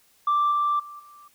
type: tone with level steps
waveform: sine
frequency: 1174.7 Hz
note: D6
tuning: in tune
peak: -17 / -19 / -38 / -46 dBFS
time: 0.27-1.28 s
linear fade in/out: 5 ms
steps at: 0.51 / 0.79 / 0.99 s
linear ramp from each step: 10 ms
effects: tanh soft clip ceiling -16 dBFS + white hiss -61 dBFS RMS until 1.34 s